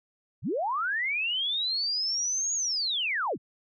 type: linear two-way sweep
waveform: sine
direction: up then down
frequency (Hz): 73.5 to 6760 to 73.5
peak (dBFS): -26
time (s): 0.42-3.38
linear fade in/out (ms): 50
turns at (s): 2.54
effects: none